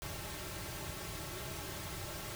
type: noise with comb filter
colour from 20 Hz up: pink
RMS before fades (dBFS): -43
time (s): 0.02-2.35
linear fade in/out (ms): 0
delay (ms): 4.1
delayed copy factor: -0.8
effects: none